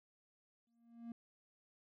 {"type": "tone with exponential growth", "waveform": "triangle", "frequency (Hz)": 233.1, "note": "A#3", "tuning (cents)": 0, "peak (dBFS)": -40, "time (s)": [0.67, 1.12], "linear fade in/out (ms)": 2, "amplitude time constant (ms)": 97, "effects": []}